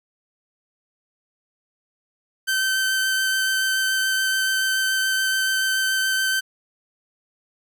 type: tone with vibrato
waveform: sawtooth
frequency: 1543 Hz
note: G6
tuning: 28 cents flat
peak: -16 dBFS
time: 2.47-6.41 s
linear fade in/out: 20 ms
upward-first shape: sine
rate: 7 Hz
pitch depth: 8 cents each way
effects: none